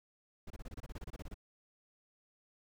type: noise bursts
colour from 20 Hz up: brown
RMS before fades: -44 dBFS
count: 15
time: 0.47-1.343 s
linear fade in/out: 5 ms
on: 33 ms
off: 27 ms
effects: none

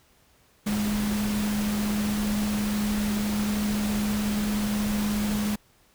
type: tone in noise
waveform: sine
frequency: 208.8 Hz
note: G#3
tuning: 10 cents sharp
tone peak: -24 dBFS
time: 0.66-5.56 s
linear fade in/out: 10 ms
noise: pink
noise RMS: -33 dBFS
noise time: 0.66-5.56 s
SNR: +6 dB
effects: pink hiss -61 dBFS RMS until 5.94 s

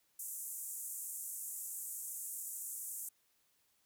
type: band-pass noise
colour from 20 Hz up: pink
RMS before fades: -44 dBFS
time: 0.19-3.09 s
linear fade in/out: 5 ms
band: 7200 to 15000 Hz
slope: 48 dB/octave
effects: white hiss -75 dBFS RMS until 3.85 s

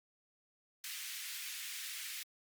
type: high-pass noise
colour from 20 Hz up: pink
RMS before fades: -44 dBFS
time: 0.84-2.23 s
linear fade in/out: 2 ms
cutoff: 1900 Hz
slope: 24 dB/octave
effects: Opus 48 kbps

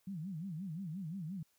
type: tone with vibrato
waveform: sine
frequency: 174.61 Hz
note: F3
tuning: in tune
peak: -39 dBFS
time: 0.07-1.43 s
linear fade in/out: 5 ms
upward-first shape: sine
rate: 5.7 Hz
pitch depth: 240 cents each way
effects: white hiss -75 dBFS RMS until 1.58 s

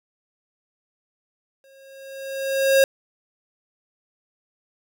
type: tone with exponential growth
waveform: square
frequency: 541 Hz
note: C#5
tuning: 42 cents flat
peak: -12 dBFS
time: 1.64-2.84 s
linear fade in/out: 1 ms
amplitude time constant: 260 ms
effects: none

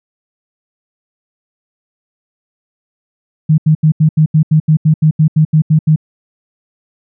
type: tone bursts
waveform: sine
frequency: 155.5 Hz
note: D#3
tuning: 1 cent flat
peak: -5 dBFS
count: 15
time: 3.49-5.961 s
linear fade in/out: 10 ms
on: 91 ms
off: 79 ms
effects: none

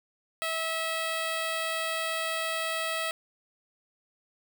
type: tone with notch filter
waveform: 5% pulse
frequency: 649 Hz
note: E5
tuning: 27 cents flat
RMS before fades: -31 dBFS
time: 0.42-3.11 s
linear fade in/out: 0 ms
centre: 6200 Hz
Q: 0.61
effects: none

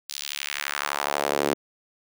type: tone with high-pass filter sweep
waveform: sawtooth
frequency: 71.9 Hz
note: D2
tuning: 36 cents flat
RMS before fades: -28 dBFS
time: 0.09-1.54 s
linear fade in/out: 5 ms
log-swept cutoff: 4700 to 340 Hz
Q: 1.5
effects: none

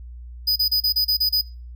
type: tone bursts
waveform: square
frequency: 4978 Hz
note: D#8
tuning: in tune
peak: -17 dBFS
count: 8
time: 0.47-1.415 s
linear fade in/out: 10 ms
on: 91 ms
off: 31 ms
effects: noise-tail reverb RT60 0.4 s tail -25 dB re dry + added 60 Hz sine -35 dBFS peak until 1.75 s

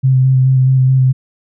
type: tone with vibrato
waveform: sine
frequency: 130.81 Hz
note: C3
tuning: in tune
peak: -7 dBFS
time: 0.03-1.13 s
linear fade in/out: 20 ms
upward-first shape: square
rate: 4.7 Hz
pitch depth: 15 cents each way
effects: none

